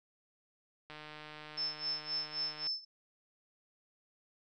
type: click train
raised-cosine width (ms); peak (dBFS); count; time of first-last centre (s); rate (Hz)
0.3; -32; 270; 0.9-2.67; 152
type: tone with tremolo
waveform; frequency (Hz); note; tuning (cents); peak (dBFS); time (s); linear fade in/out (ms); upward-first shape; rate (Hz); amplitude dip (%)
sine; 5274; E8; 0; -32; 1.57-2.85; 10; sine; 3.8; 90
effects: none